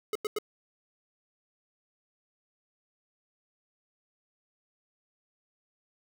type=tone bursts; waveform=square; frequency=424.2 Hz; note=G#4; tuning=37 cents sharp; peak=-29 dBFS; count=3; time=0.13-0.386 s; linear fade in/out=2 ms; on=24 ms; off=92 ms; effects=none